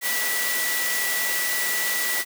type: tone in noise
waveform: sine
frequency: 1957 Hz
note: B6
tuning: 16 cents flat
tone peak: -26 dBFS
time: 0.01-2.25 s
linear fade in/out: 50 ms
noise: white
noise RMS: -26 dBFS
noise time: 0.01-2.25 s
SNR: -3 dB
effects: high-pass 300 Hz 12 dB/octave